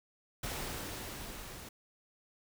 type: noise with level ramp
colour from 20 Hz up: pink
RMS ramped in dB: -38 to -48 dBFS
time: 0.43-1.69 s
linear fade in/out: 5 ms
effects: none